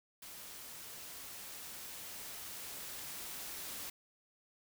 white noise with level ramp, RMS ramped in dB -50 to -44 dBFS, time 0.22-3.9 s, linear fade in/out 5 ms, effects none

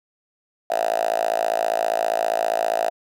5% pulse tone with high-pass filter, 55 Hz, A1, in tune, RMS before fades -22 dBFS, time 0.7-2.9 s, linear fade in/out 5 ms, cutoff 680 Hz, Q 8.7, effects none

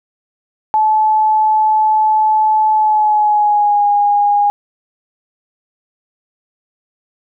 sine tone with pitch glide, 864 to 820.2 Hz, A5 to G#5, -32 to -22 cents, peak -9 dBFS, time 0.74-4.5 s, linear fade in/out 0 ms, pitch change -90 cents, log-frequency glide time 2.73-3.86 s, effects none

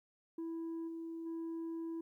sine tone with level steps, 329.6 Hz, E4, in tune, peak -36 / -40 / -36 dBFS, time 0.38-2.01 s, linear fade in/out 5 ms, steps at 0.87 / 1.25 s, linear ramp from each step 20 ms, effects tanh soft clip ceiling -38 dBFS + 13-bit

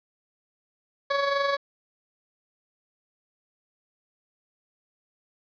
20% pulse tone with amplitude modulation, 560 Hz, C#5, 18 cents sharp, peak -16 dBFS, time 1.1-1.57 s, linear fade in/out 10 ms, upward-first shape sine, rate 23.4 Hz, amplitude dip 45%, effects resampled to 11025 Hz + 8-bit

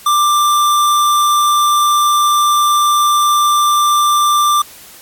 square tone, 1183 Hz, D6, 12 cents sharp, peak -10 dBFS, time 0.06-4.62 s, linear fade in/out 5 ms, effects white hiss -38 dBFS RMS until 5.01 s + AAC 64 kbps

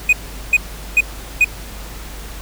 triangle tone bursts, 2488 Hz, D#7, 1 cent flat, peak -6 dBFS, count 4, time 0.09-1.446 s, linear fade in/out 5 ms, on 39 ms, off 400 ms, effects added 50 Hz sine -31 dBFS peak until 2.41 s + pink hiss -35 dBFS RMS until 2.41 s

